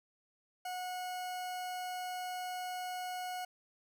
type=tone; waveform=40% pulse; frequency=730 Hz; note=F#5; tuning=24 cents flat; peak=-37 dBFS; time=0.65-3.45 s; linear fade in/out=5 ms; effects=none